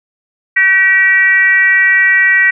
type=tone with frequency modulation; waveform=sine; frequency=1923 Hz; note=B6; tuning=47 cents flat; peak=-6 dBFS; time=0.56-2.51 s; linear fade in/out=10 ms; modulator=394 Hz; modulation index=0.68; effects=none